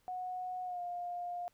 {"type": "tone with pitch glide", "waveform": "sine", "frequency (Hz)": [733, 706], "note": ["F#5", "F5"], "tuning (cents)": [-16, 19], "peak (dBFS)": -37, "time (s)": [0.08, 1.48], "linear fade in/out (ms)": 0, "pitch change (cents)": -65, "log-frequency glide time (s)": [0.64, 0.81], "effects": ["pink hiss -73 dBFS RMS until 1.53 s"]}